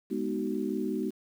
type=chord; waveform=sine; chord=G# minor seventh; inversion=none; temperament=equal with one note detuned; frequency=207.7 / 246.9 / 311.1 / 377.1 Hz; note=G#3 / B3 / D#4 / F#4; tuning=0 / 0 / 0 / +33 cents; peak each=-34 dBFS; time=0.1-1.11 s; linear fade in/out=20 ms; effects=9-bit